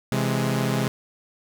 sawtooth tone cluster, 131.6 / 166.2 / 209.1 Hz, C3 / E3 / G#3, +10 / +15 / +12 cents, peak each -20 / -26 / -22 dBFS, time 0.12-0.88 s, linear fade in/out 0 ms, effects none

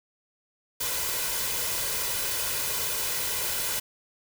white noise with comb filter, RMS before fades -29 dBFS, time 0.8-3.8 s, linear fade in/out 10 ms, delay 2 ms, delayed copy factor +0.55, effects none

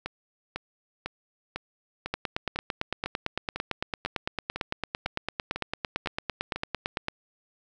two click trains, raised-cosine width 0.3 ms, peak -12 / -16 dBFS, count 45 / 14, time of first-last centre 2.14-7.084 / 0.06-6.56 s, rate 8.9 / 2 Hz, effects none

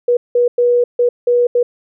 sine tone bursts at uneven times, 484.7 Hz, B4, 32 cents flat, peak -9 dBFS, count 6, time 0.08-0.17 / 0.35-0.48 / 0.58-0.84 / 0.99-1.09 / 1.27-1.47 / 1.55-1.63 s, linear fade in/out 5 ms, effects none

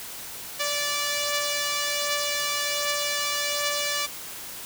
5% pulse beating tone pair, 582 / 583.3 Hz, D5 / D5, -16 / -12 cents, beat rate 1.3 Hz, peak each -14 / -22 dBFS, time 0.59-4.07 s, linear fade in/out 20 ms, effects white hiss -38 dBFS RMS until 4.65 s

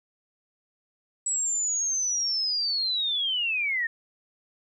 sine linear sweep, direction down, 7860 to 1800 Hz, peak -24 dBFS, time 1.26-3.87 s, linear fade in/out 5 ms, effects 11-bit

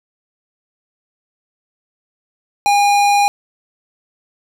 sine tone with hard clipping, 813 Hz, G#5, 37 cents flat, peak -12 dBFS, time 2.66-3.28 s, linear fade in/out 0 ms, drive 18 dB, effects none

